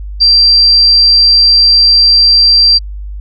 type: tone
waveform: sine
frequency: 4713 Hz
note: D8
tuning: 5 cents sharp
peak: -3 dBFS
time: 0.2-2.79 s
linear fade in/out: 20 ms
effects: added 50 Hz sine -20 dBFS peak until 3.2 s